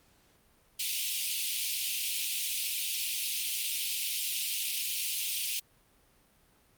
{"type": "high-pass noise", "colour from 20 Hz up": "pink", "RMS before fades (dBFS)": -32, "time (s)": [0.79, 5.6], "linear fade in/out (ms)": 10, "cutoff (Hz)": 2500, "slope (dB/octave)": 48, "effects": ["pink hiss -65 dBFS RMS until 6.77 s", "Opus 48 kbps"]}